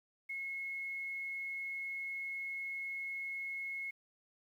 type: tone with quantisation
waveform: sine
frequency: 2174 Hz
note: C#7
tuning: 34 cents flat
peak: -38 dBFS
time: 0.29-3.91 s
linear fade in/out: 10 ms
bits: 11
effects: none